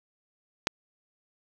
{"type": "click", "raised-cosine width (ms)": 0.2, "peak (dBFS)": -6, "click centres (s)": 0.671, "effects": []}